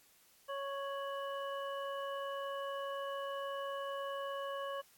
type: harmonic tone with a mistuned harmonic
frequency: 554.4 Hz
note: C#5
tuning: in tune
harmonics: 1 / 2 / 3 / 5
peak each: -40 / -42 / -49 / -51 dBFS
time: 0.48-4.82 s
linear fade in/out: 20 ms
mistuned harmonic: 5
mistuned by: +110 cents
effects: white hiss -66 dBFS RMS until 4.97 s + AAC 64 kbps